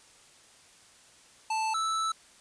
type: tone pair in turn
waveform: square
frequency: 880 / 1314.9 Hz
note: A5 / E6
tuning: 0 / -5 cents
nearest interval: perfect fifth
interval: 695 cents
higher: second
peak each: -28 dBFS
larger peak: neither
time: 1.5-1.74 / 1.74-2.12 s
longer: second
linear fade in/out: 5 ms
effects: white hiss -57 dBFS RMS until 2.4 s + resampled to 22050 Hz